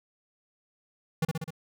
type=tone with echo; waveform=square; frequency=160.9 Hz; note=E3; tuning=42 cents flat; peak=-24 dBFS; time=1.22-1.25 s; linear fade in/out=5 ms; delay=64 ms; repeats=4; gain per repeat=-3 dB; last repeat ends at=1.506 s; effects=none

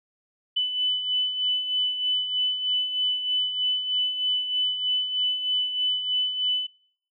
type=beating tone pair; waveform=sine; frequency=2996 / 2999.2 Hz; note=F#7 / F#7; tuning=+21 / +23 cents; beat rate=3.2 Hz; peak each=-31 / -23 dBFS; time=0.56-6.67 s; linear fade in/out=10 ms; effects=noise-tail reverb RT60 0.6 s tail -24 dB re dry

